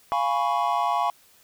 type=chord; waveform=triangle; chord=C# dominant seventh; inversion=first; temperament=equal; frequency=698.5 / 830.6 / 987.8 / 1108.7 Hz; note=E#5 / G#5 / B5 / C#6; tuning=0 / 0 / 0 / 0 cents; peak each=-25 dBFS; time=0.12-1.1 s; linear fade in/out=0 ms; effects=white hiss -57 dBFS RMS until 1.43 s